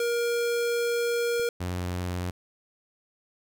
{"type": "tone", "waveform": "square", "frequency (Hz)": 472.6, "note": "A#4", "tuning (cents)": 24, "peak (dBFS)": -25, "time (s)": [0, 1.49], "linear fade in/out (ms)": 2}
{"type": "click", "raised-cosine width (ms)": 3, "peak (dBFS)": -33, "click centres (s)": 1.397}
{"type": "tone with vibrato", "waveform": "sawtooth", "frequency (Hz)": 89.6, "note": "F2", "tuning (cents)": 45, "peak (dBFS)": -25, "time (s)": [1.6, 2.31], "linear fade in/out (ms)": 10, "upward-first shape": "square", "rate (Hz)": 18, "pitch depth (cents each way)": 17}
{"effects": []}